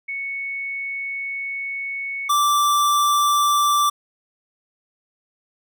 sine / square tone pair in turn, 2215 / 1170.7 Hz, C#7 / D6, -2 / -6 cents, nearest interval major seventh, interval 1104 cents, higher first, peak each -25 / -16 dBFS, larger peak second, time 0.08-2.29 / 2.29-3.9 s, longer first, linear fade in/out 10 ms, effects none

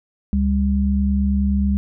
sine tone pair together, 70.71 / 200 Hz, C#2 / G3, +35 / +35 cents, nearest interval octave + tritone, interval 1800 cents, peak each -18 dBFS, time 0.33-1.77 s, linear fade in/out 0 ms, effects none

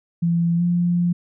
sine tone with pitch glide, 169.6 to 174.47 Hz, E3 to F3, +50 to -1 cents, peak -16 dBFS, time 0.22-1.13 s, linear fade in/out 10 ms, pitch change +49 cents, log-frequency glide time 0.57-0.62 s, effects none

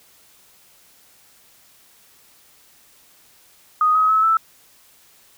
sine tone with pitch steps, 1244.5 / 1269.2 / 1294.4 / 1320 Hz, D#6 / D#6 / E6 / E6, 0 / +34 / -32 / +2 cents, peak -13 dBFS, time 3.81-4.37 s, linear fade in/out 2 ms, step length 140 ms, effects white hiss -53 dBFS RMS until 5.37 s

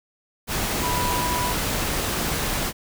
sine tone in noise, 983 Hz, B5, 8 cents flat, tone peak -25 dBFS, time 0.8-1.55 s, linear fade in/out 50 ms, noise pink, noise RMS -25 dBFS, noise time 0.47-2.73 s, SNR -3 dB, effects none

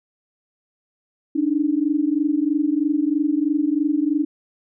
sine tone pair together, 286.4 / 309.5 Hz, D4 / D#4, -43 / -9 cents, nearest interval minor second, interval 134 cents, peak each -20 dBFS, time 1.35-4.25 s, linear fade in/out 10 ms, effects none

